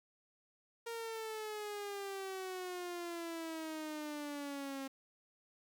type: exponential sweep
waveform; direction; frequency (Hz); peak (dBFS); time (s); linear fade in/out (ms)
sawtooth; down; 466.2 to 268.4; -37; 0.86-4.88; 10
effects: 11-bit